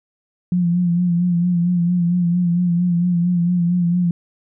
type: tone with vibrato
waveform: sine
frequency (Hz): 175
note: F3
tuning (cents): +4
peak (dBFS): -14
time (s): 0.52-4.11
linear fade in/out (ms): 2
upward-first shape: sine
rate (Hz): 4.4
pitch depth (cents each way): 45
effects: none